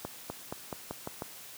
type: accelerating click train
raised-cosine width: 1 ms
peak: -21 dBFS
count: 7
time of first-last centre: 0.05-1.221 s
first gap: 250 ms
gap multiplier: 0.9
effects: white hiss -48 dBFS RMS until 1.57 s + high-pass 80 Hz 12 dB/octave